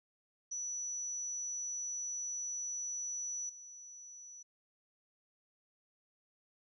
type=tone with level steps; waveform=sine; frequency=5920 Hz; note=F#8; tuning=in tune; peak=-37 / -49 dBFS; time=0.51-4.43 s; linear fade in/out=10 ms; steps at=3.49 s; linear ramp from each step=5 ms; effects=none